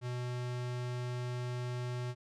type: tone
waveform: square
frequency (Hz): 123.47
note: B2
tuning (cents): 0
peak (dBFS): -36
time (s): 0.01-2.15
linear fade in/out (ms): 50
effects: low-pass 7000 Hz 12 dB/octave